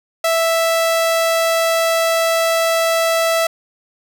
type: tone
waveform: sawtooth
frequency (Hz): 659.3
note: E5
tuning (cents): 0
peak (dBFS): -10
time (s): 0.24-3.47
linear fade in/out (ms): 5
effects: none